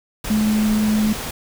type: tone in noise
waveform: sine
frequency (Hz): 214.3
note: A3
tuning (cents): -45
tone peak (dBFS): -15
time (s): 0.3-1.13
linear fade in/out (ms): 5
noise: pink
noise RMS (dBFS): -28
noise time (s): 0.24-1.31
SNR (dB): +10
effects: none